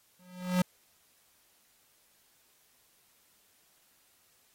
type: tone with exponential growth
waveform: square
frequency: 181.3 Hz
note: F#3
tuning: 35 cents flat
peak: -22 dBFS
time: 0.19-0.62 s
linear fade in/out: 5 ms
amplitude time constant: 93 ms
effects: white hiss -67 dBFS RMS until 4.54 s + AAC 48 kbps